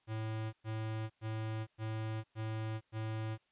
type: tone bursts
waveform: square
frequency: 110 Hz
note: A2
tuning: in tune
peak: -37 dBFS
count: 6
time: 0.07-3.38 s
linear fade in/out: 50 ms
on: 460 ms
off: 110 ms
effects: white hiss -75 dBFS RMS until 3.51 s + resampled to 8000 Hz